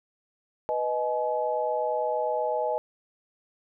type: chord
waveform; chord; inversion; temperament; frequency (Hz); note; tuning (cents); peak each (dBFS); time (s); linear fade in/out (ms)
sine; G# minor; first; equal with one note detuned; 493.9 / 622.3 / 849.5; B4 / D#5 / G#5; 0 / 0 / +39; -30 / -28 / -29; 0.69-2.78; 0
effects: none